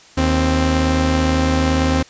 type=tone pair together; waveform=sawtooth; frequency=77.9 / 262.2 Hz; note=D#2 / C4; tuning=+3 / +4 cents; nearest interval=octave + major sixth; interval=2101 cents; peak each=-13 dBFS; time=0.17-2.03 s; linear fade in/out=10 ms; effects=white hiss -45 dBFS RMS until 2.09 s + resampled to 16000 Hz